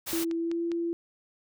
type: noise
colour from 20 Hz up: white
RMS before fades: -34 dBFS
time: 0.06-0.25 s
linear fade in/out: 20 ms
type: click train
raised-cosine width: 0.2 ms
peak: -25 dBFS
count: 4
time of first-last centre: 0.11-0.717 s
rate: 4.94 Hz
type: tone with pitch glide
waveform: sine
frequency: 332.3 to 338.5 Hz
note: E4 to E4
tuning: +14 to +46 cents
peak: -27 dBFS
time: 0.13-0.93 s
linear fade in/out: 0 ms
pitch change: +32 cents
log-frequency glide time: 0.37-0.62 s
effects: none